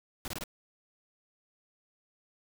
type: noise bursts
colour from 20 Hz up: pink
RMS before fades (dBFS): -38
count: 4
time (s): 0.25-0.438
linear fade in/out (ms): 0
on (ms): 29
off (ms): 24
effects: none